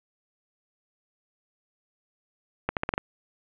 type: accelerating click train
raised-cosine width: 0.5 ms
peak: -10 dBFS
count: 6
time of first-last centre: 2.69-2.979 s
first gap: 78 ms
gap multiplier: 0.85
effects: resampled to 8000 Hz + 8-bit